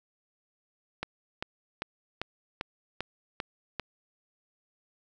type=click train; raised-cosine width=0.3 ms; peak=-16 dBFS; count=8; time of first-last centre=1.03-3.797 s; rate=2.53 Hz; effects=none